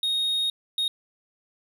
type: tone bursts at uneven times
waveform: triangle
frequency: 3729 Hz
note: A#7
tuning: in tune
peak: -21 dBFS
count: 2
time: 0.03-0.5 / 0.78-0.88 s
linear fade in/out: 2 ms
effects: none